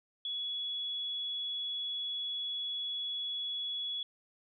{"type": "tone", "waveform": "sine", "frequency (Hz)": 3380, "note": "G#7", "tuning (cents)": 30, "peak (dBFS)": -34, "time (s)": [0.25, 4.03], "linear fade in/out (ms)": 2, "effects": []}